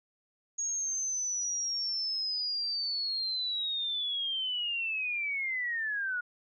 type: linear sweep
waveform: sine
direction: down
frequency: 6630 to 1429 Hz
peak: -30 dBFS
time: 0.58-6.21 s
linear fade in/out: 10 ms
effects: none